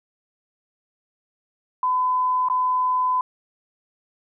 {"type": "tone with dropouts", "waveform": "sine", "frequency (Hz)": 1010, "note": "B5", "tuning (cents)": 39, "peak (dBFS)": -18, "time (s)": [1.83, 3.21], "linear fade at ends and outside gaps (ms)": 2, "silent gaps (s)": [2.486, 2.499], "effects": []}